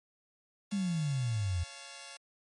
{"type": "chord", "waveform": "5% pulse", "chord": "Db augmented", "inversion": "none", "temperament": "just", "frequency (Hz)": [554.4, 693, 866.2], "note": ["Db5", "F5", "A5"], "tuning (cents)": [0, -14, -27], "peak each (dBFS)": -39, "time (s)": [0.71, 2.17], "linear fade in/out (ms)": 5}
{"type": "exponential sweep", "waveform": "sine", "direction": "down", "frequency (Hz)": [208.1, 82.41], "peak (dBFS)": -29, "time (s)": [0.72, 1.64], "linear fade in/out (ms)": 10}
{"effects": ["MP3 48 kbps"]}